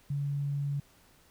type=tone; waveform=sine; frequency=142.1 Hz; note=C#3; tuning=43 cents sharp; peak=-29 dBFS; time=0.1-0.8 s; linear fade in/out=5 ms; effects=pink hiss -62 dBFS RMS until 1.3 s